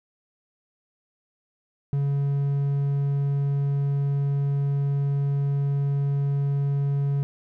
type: tone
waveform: triangle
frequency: 140.6 Hz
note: C#3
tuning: 25 cents sharp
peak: -19 dBFS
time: 1.93-7.23 s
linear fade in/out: 0 ms
effects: none